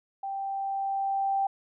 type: tone with level ramp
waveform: sine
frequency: 784 Hz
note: G5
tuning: in tune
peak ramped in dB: -31 to -23 dBFS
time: 0.23-1.47 s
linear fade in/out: 5 ms
effects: none